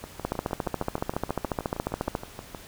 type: two click trains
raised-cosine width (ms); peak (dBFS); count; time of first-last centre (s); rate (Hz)
1; -12 / -21; 28 / 17; 0.25-2.151 / 0.04-2.548; 14.2 / 6.38
effects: pink hiss -47 dBFS RMS until 2.67 s